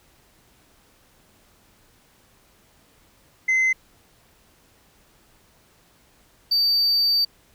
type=tone pair in turn; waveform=sine; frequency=2058 / 4620 Hz; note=C7 / D8; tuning=-29 / -29 cents; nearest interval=octave + major second; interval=1400 cents; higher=second; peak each=-14 dBFS; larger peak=neither; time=3.48-3.73 / 6.51-7.25 s; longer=second; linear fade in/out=10 ms; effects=tanh soft clip ceiling -16 dBFS + pink hiss -58 dBFS RMS until 7.54 s

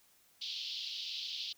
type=band-pass noise; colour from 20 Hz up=pink; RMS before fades=-41 dBFS; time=0.41-1.53 s; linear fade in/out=10 ms; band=3000 to 4900 Hz; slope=48 dB/octave; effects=white hiss -67 dBFS RMS until 1.57 s

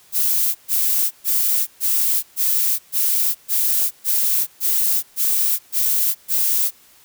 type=noise bursts; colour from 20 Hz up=violet; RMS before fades=-18 dBFS; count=12; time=0.12-6.71 s; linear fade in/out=50 ms; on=430 ms; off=130 ms; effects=white hiss -51 dBFS RMS until 7.04 s

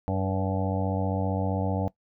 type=harmonic tone with a mistuned harmonic; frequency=95.3 Hz; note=G2; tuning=48 cents flat; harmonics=1 / 2 / 3 / 5 / 6 / 7 / 8 / 9; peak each=-28 / -31 / -33 / -35 / -36 / -36 / -37 / -38 dBFS; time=0.08-1.88 s; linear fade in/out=0 ms; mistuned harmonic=5; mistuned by=+28 cents; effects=noise-tail reverb RT60 0.1 s tail -19 dB re dry

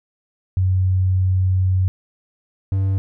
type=tone pair in turn; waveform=sine / triangle; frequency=93.2 / 96.56 Hz; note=F#2 / G2; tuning=+13 / -26 cents; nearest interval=minor second; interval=61 cents; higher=second; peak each=-14 dBFS; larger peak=neither; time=0.57-1.88 / 2.72-2.98 s; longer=first; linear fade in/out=0 ms; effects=none

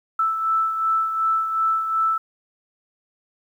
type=beating tone pair; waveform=sine; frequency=1318.5 / 1321.2 Hz; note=E6 / E6; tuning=0 / +4 cents; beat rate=2.7 Hz; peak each=-19 / -28 dBFS; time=0.19-2.18 s; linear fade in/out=5 ms; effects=9-bit

